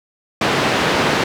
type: band-pass noise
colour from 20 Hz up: pink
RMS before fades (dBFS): -17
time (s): 0.41-1.24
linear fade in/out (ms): 5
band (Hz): 190 to 3500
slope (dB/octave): 12
effects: none